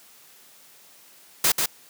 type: noise with echo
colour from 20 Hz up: white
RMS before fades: -19 dBFS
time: 1.44-1.52 s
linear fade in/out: 5 ms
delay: 140 ms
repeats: 1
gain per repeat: -4 dB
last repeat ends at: 1.66 s
effects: white hiss -52 dBFS RMS until 1.89 s + high-pass 150 Hz 12 dB/octave